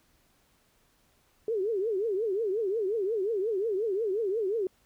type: tone with vibrato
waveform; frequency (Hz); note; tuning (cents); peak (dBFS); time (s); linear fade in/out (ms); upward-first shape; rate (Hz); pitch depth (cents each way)
sine; 415.3; G#4; 0; -26; 1.48-4.67; 2; triangle; 5.6; 240
effects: pink hiss -67 dBFS RMS until 4.85 s